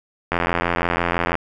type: click train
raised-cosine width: 0.5 ms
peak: -4 dBFS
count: 90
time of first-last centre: 0.32-1.354 s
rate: 86.1 Hz
effects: none